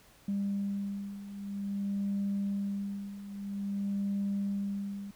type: beating tone pair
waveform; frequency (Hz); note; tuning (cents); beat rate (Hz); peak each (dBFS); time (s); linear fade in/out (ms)
sine; 199.3 / 199.81; G3 / G3; +29 / +33; 0.51; -36 / -32; 0.28-5.11; 5
effects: tanh soft clip ceiling -25 dBFS + pink hiss -60 dBFS RMS until 5.15 s